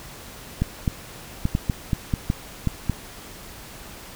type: clicks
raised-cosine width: 5 ms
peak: -8 dBFS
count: 10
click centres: 0.62 / 0.878 / 1.454 / 1.551 / 1.698 / 1.932 / 2.138 / 2.301 / 2.673 / 2.897 s
effects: pink hiss -41 dBFS RMS until 4.15 s